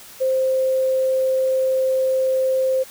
sine tone, 523.3 Hz, C5, in tune, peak -16 dBFS, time 0.2-2.84 s, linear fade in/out 20 ms, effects white hiss -42 dBFS RMS until 2.9 s

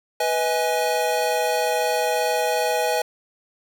square chord, G# minor, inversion first, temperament equal with one note detuned, 493.9 / 634.6 / 830.6 Hz, B4 / D#5 / G#5, 0 / +34 / 0 cents, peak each -25 dBFS, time 0.2-3.02 s, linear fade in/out 5 ms, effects none

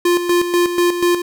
square tone with tremolo, 350 Hz, F4, 4 cents sharp, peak -12 dBFS, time 0.05-1.22 s, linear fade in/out 5 ms, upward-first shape square, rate 4.1 Hz, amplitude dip 60%, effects none

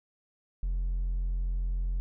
sine tone with hard clipping, 43.65 Hz, F1, in tune, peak -28 dBFS, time 0.63-2 s, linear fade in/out 0 ms, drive 2 dB, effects none

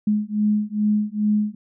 sine beating tone pair, 209.2 / 211.6 Hz, G#3 / G#3, +13 / +33 cents, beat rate 2.4 Hz, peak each -21 / -21 dBFS, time 0.07-1.55 s, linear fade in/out 5 ms, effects none

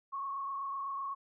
sine tone with frequency modulation, 1100 Hz, C#6, 14 cents flat, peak -35 dBFS, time 0.12-1.15 s, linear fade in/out 20 ms, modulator 27.9 Hz, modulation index 1, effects none

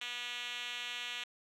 5% pulse tone with band-pass filter, 243 Hz, B3, 28 cents flat, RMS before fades -41 dBFS, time 0.01-1.24 s, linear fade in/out 5 ms, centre 3300 Hz, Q 2.2, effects none

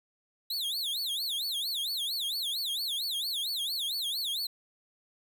45% pulse tone with vibrato, 3800 Hz, A#7, 33 cents sharp, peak -30 dBFS, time 0.5-4.47 s, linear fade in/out 5 ms, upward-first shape sine, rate 4.4 Hz, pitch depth 290 cents each way, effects none

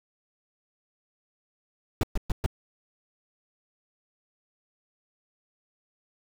brown noise bursts, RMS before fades -23 dBFS, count 4, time 2.01-2.462 s, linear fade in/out 2 ms, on 23 ms, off 120 ms, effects none

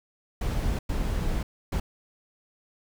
brown noise bursts at uneven times, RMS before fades -27 dBFS, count 3, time 0.41-0.79 / 0.89-1.43 / 1.72-1.8 s, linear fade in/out 5 ms, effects none

